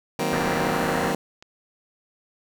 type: chord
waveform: 15% pulse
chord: C half-diminished seventh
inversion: first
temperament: just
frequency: 156.98 / 188.37 / 235.5 / 261.6 Hz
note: Eb3 / Gb3 / Bb3 / C4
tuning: +16 / +31 / +18 / 0 cents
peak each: -23 dBFS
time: 0.19-1.15 s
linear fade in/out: 2 ms
type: click train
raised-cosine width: 0.2 ms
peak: -27 dBFS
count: 4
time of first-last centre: 0.28-1.425 s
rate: 2.62 Hz
type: low-pass noise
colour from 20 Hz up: white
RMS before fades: -29 dBFS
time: 0.32-1.12 s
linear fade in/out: 5 ms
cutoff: 2000 Hz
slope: 96 dB/octave
effects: none